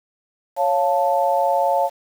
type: chord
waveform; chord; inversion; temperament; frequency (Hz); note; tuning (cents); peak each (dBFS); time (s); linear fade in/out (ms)
sine; Db augmented; none; equal; 554.4 / 698.5 / 880; Db5 / F5 / A5; 0 / 0 / 0; -20; 0.56-1.9; 50
effects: 7-bit